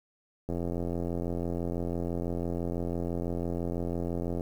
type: click train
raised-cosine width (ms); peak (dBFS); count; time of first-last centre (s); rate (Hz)
2; -20; 338; 0.49-4.409; 86
effects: 9-bit